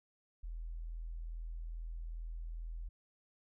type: tone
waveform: sine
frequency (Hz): 41.2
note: E1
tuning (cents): 0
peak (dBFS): -40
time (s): 0.43-2.89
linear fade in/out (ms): 10
effects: none